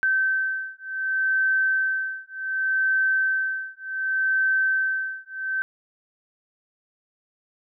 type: beating tone pair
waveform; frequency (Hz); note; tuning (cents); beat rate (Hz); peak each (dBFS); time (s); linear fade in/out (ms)
sine; 1545 / 1545.67; G6 / G6; -26 / -25; 0.67; -24; 0.03-5.62; 0
effects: none